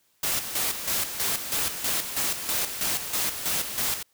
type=noise with tremolo; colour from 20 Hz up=white; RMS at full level=-26 dBFS; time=0.23-4.03 s; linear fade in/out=5 ms; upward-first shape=square; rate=3.1 Hz; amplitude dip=60%; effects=white hiss -67 dBFS RMS until 4.13 s